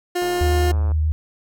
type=tone; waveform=30% pulse; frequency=355.2 Hz; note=F4; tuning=29 cents sharp; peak=-17 dBFS; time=0.15-0.72 s; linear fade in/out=10 ms
type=click train; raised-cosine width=1 ms; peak=-22 dBFS; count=75; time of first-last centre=0.22-0.918 s; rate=106 Hz
type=tone with vibrato; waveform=sine; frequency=77.4 Hz; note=D#2; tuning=9 cents flat; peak=-16 dBFS; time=0.41-1.12 s; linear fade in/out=0 ms; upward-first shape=sine; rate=9.5 Hz; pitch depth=16 cents each way
effects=none